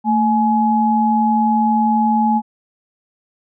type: tone pair together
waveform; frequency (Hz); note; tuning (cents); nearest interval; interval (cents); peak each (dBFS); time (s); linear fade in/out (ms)
sine; 223.7 / 844; A3 / G#5; +29 / +28; octave + major seventh; 2299; -15; 0.04-2.42; 50
effects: none